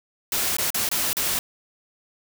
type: noise with dropouts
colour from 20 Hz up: white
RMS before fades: -24 dBFS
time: 0.32-1.39 s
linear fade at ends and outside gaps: 2 ms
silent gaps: 0.568-0.584 / 0.704-0.744 / 0.89-0.914 / 1.131-1.168 s
effects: none